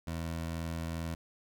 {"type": "tone", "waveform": "20% pulse", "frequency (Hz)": 82.5, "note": "E2", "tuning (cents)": 2, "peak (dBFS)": -30, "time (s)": [0.07, 1.15], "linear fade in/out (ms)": 5, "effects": []}